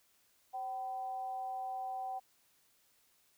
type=tone with amplitude modulation; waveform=sine; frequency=766 Hz; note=G5; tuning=40 cents flat; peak=-35 dBFS; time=0.53-2.2 s; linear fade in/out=20 ms; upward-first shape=sine; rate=235 Hz; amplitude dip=45%; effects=white hiss -71 dBFS RMS until 3.37 s